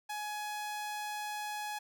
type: tone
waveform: sawtooth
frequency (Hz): 840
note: G#5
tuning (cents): +19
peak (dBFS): -33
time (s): 0.09-1.79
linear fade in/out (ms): 10
effects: none